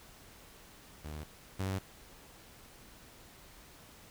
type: tone pair in turn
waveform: sawtooth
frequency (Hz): 76 / 95.75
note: D#2 / G2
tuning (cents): -40 / -40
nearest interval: major third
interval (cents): 400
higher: second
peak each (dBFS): -37 / -29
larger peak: second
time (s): 1.04-1.24 / 1.59-1.79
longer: neither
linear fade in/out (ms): 10
effects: pink hiss -56 dBFS RMS until 4.1 s